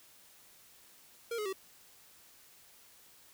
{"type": "tone with pitch steps", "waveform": "square", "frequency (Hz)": [466.2, 422.6, 383.1], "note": ["A#4", "G#4", "G4"], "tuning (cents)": [0, 30, -40], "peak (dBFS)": -35, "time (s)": [1.31, 1.529], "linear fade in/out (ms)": 5, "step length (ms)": 73, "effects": ["white hiss -60 dBFS RMS until 3.33 s"]}